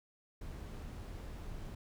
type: noise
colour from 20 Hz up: brown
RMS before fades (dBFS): -45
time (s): 0.41-1.75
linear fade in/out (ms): 5
effects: none